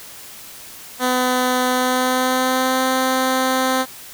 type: tone with pitch glide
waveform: 10% pulse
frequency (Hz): 252.3 to 259.8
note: B3 to C4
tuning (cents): +37 to -12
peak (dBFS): -8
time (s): 0.99-3.86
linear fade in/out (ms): 50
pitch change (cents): +51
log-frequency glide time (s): 1.66-2.83
effects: white hiss -38 dBFS RMS until 4.13 s